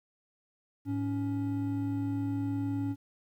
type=tone pair together; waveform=triangle; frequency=106.7 / 280.6 Hz; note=G#2 / C#4; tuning=+47 / +21 cents; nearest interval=octave + perfect fourth; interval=1674 cents; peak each=-32 / -29 dBFS; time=0.85-2.96 s; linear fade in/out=50 ms; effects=11-bit